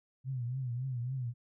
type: tone with vibrato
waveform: sine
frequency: 126 Hz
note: B2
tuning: 35 cents sharp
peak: -33 dBFS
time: 0.24-1.34 s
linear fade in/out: 50 ms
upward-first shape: triangle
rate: 3.6 Hz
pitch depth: 130 cents each way
effects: none